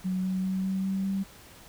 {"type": "tone with pitch steps", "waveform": "sine", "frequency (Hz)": [185.5, 187.22, 188.96, 190.72, 192.49, 194.27], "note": ["F#3", "F#3", "F#3", "G3", "G3", "G3"], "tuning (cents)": [5, 21, 37, -47, -31, -15], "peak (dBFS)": -26, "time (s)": [0.04, 1.24], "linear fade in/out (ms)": 20, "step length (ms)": 200, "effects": ["pink hiss -51 dBFS RMS until 1.68 s"]}